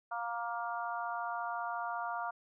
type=harmonic tone; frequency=234.5 Hz; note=A#3; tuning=11 cents sharp; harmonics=3 / 4 / 5 / 6; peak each=-39 / -40 / -41 / -42 dBFS; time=0.11-2.31 s; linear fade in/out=10 ms; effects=none